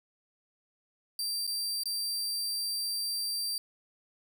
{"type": "tone with dropouts", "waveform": "sawtooth", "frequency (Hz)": 4699, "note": "D8", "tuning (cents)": 0, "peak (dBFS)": -28, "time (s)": [1.19, 3.58], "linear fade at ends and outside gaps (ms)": 2, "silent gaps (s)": [[1.468, 1.475], [1.835, 1.856]], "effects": []}